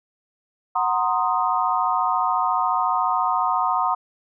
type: chord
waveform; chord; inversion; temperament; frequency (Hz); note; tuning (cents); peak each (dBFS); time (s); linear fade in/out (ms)
sine; C half-diminished seventh; second; equal; 740 / 932.3 / 1046.5 / 1244.5; Gb5 / Bb5 / C6 / Eb6; 0 / 0 / 0 / 0; -24; 0.75-3.95; 10
effects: none